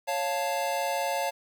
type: chord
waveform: square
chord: Db augmented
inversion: none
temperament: equal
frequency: 554.4 / 698.5 / 880 Hz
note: Db5 / F5 / A5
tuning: 0 / 0 / 0 cents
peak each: -32 dBFS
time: 0.07-1.31 s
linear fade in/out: 20 ms
effects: 10-bit